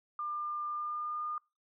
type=tone with pitch glide; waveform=sine; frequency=1199 to 1215 Hz; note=D6 to D#6; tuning=+36 to -42 cents; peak=-34 dBFS; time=0.19-1.38 s; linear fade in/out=2 ms; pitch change=+22 cents; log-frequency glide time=0.67-1.23 s; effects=noise-tail reverb RT60 0.3 s tail -26 dB re dry